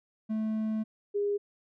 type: tone pair in turn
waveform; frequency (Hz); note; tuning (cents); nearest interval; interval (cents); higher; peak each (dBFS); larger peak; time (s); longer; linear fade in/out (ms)
triangle / sine; 218 / 407.7; A3 / G#4; -16 / -32; major seventh; 1084; second; -26 / -26; neither; 0.29-0.84 / 1.14-1.38; first; 20
effects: none